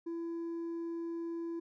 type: tone with hard clipping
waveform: triangle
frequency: 335.3 Hz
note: E4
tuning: 30 cents sharp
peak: -35 dBFS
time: 0.06-1.6 s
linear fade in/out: 10 ms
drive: 1 dB
effects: none